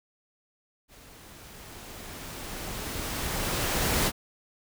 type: noise with level ramp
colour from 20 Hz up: pink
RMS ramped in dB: -52 to -24 dBFS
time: 0.88-4.12 s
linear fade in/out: 50 ms
effects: none